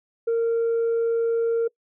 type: tone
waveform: sine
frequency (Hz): 461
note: A#4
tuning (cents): -19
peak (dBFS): -17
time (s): 0.27-1.68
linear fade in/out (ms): 10
effects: noise-tail reverb RT60 0.1 s tail -24 dB re dry + tanh soft clip ceiling -18 dBFS